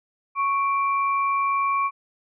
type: tone pair together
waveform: sine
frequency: 1107.3 / 2349 Hz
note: C#6 / D7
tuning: -2 / 0 cents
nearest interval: octave + minor second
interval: 1302 cents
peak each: -20 / -30 dBFS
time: 0.35-1.91 s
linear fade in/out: 50 ms
effects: none